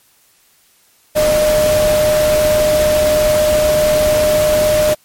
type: tone in noise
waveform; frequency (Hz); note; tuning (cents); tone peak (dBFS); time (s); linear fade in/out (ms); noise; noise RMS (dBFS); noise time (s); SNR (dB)
sine; 609; D#5; -37; -10; 1.15-4.95; 20; pink; -20; 1.15-4.95; +7
effects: white hiss -53 dBFS RMS until 5.04 s + MP3 64 kbps